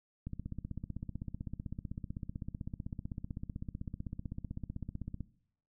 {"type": "click train", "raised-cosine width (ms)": 5, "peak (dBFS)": -27, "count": 79, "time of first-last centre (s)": [0.27, 5.207], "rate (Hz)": 15.8, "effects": ["noise-tail reverb RT60 0.7 s tail -20 dB re dry"]}